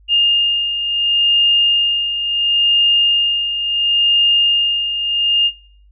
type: beating tone pair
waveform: sine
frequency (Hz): 2823 / 2823.72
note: F7 / F7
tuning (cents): +18 / +18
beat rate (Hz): 0.72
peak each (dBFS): -20 / -13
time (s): 0.08-5.51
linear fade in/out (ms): 50
effects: noise-tail reverb RT60 0.5 s tail -18 dB re dry + added 50 Hz sine -45 dBFS peak until 5.91 s